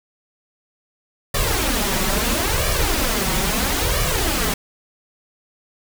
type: noise with flanger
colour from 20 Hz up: pink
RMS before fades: -20 dBFS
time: 1.34-4.54 s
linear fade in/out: 5 ms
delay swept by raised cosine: 1.7 to 5.4 ms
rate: 0.75 Hz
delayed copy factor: +0.8
effects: none